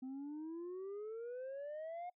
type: exponential sweep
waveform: sine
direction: up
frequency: 255.2 to 724 Hz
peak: -40 dBFS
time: 0.02-2.1 s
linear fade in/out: 10 ms
effects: noise-tail reverb RT60 0.1 s tail -26 dB re dry + tanh soft clip ceiling -42 dBFS